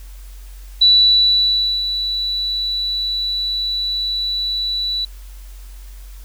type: tone with ADSR envelope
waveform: sine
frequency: 3951 Hz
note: B7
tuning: in tune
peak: -7 dBFS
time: 0.81-5.05 s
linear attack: 10 ms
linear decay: 1000 ms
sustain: -11 dB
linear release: 4 ms
effects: added 46 Hz sine -33 dBFS peak until 6.24 s + white hiss -48 dBFS RMS until 6.24 s